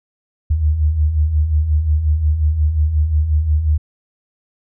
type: beating tone pair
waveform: sine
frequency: 72.2 / 77.8 Hz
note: D2 / D#2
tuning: -29 / 0 cents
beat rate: 5.6 Hz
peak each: -21 / -13 dBFS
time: 0.5-3.78 s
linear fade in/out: 10 ms
effects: none